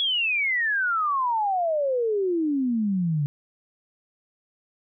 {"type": "exponential sweep", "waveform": "sine", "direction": "down", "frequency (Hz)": [3400, 140.4], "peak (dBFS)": -21, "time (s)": [0, 3.26], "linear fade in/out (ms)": 0, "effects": []}